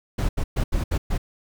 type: noise bursts at uneven times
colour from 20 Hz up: brown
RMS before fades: -22 dBFS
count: 6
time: 0.18-0.29 / 0.37-0.44 / 0.56-0.64 / 0.72-0.84 / 0.91-0.98 / 1.1-1.18 s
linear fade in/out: 10 ms
effects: none